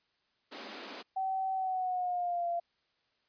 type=high-pass noise; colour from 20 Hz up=pink; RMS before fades=-44 dBFS; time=0.51-1.03 s; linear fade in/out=20 ms; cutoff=210 Hz; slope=96 dB/octave
type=tone with pitch glide; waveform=sine; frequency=764 to 688.6 Hz; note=G5 to F5; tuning=-45 to -25 cents; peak=-30 dBFS; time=1.16-2.6 s; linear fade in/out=10 ms; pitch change=-180 cents; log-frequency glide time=1.54-2.48 s
effects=white hiss -75 dBFS RMS until 3.28 s + resampled to 11025 Hz